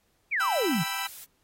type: exponential sweep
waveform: sine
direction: down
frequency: 2503 to 142.2 Hz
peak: -24 dBFS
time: 0.31-0.84 s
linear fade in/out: 20 ms
type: chord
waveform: 15% pulse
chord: E minor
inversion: first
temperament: equal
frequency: 784 / 987.8 / 1318.5 Hz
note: G5 / B5 / E6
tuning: 0 / 0 / 0 cents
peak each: -28 dBFS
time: 0.4-1.07 s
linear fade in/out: 5 ms
type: noise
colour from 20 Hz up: blue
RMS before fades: -43 dBFS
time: 0.5-1.25 s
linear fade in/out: 10 ms
effects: pink hiss -70 dBFS RMS until 1.43 s + AAC 48 kbps